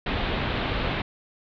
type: low-pass noise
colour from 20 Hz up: pink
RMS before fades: -27 dBFS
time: 0.06-1.02 s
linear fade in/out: 5 ms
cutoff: 3900 Hz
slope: 48 dB/octave
effects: none